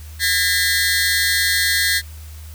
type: tone cluster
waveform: sawtooth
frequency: 1632 / 1812 / 1999 / 4315 Hz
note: G#6 / A#6 / B6 / C#8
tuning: -31 / -50 / +20 / -47 cents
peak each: -18 dBFS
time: 0.19-2.02 s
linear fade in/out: 50 ms
effects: added 77 Hz sine -33 dBFS peak until 2.54 s + white hiss -45 dBFS RMS until 2.54 s